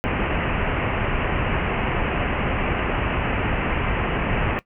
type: low-pass noise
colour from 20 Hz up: pink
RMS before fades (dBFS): -23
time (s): 0.04-4.59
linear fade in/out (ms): 0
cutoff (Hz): 2900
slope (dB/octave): 96
effects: noise-tail reverb RT60 0.1 s tail -18 dB re dry